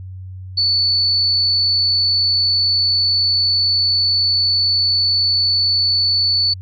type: tone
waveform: sine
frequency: 4469 Hz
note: C#8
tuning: 13 cents sharp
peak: -13 dBFS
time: 0.57-6.54 s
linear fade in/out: 10 ms
effects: added 93 Hz sine -29 dBFS peak until 6.61 s